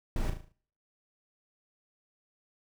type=noise with echo; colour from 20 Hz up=brown; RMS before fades=-31 dBFS; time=0.16-0.3 s; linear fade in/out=2 ms; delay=37 ms; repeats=6; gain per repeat=-6 dB; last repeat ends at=0.522 s; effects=noise-tail reverb RT60 0.6 s tail -25 dB re dry